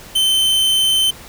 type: tone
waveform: 45% pulse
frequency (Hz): 3082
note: G7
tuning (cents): -30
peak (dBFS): -12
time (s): 0.15-1.11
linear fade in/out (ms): 10
effects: pink hiss -38 dBFS RMS until 1.28 s